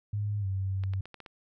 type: tone with pitch glide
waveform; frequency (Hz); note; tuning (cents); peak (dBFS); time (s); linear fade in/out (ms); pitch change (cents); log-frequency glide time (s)
sine; 103.5 to 96.01; G#2 to G2; -5 to -35; -28; 0.13-1.01; 5; -130; 0.4-0.46
type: clicks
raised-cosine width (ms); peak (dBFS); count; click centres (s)
0.3; -29; 6; 0.837 / 0.936 / 1.056 / 1.143 / 1.203 / 1.262
effects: none